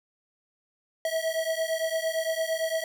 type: beating tone pair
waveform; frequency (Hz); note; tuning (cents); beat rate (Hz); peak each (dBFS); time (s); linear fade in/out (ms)
square; 643 / 651.8; E5 / E5; -43 / -20; 8.8; -30 / -30; 1.05-2.84; 2
effects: none